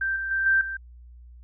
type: tone with level steps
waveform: sine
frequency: 1568 Hz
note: G6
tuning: in tune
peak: -23 / -27 / -22 / -17 / -29 dBFS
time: 0.01-0.77 s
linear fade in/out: 5 ms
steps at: 0.16 / 0.31 / 0.46 / 0.61 s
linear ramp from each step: 2 ms
effects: added 60 Hz sine -44 dBFS peak until 1.43 s